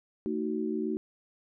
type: chord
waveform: sine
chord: D# diminished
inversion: second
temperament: just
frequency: 224 / 311.1 / 373.4 Hz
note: A3 / D#4 / F#4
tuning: +31 / 0 / +16 cents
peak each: -33 dBFS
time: 0.26-0.97 s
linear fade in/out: 0 ms
effects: none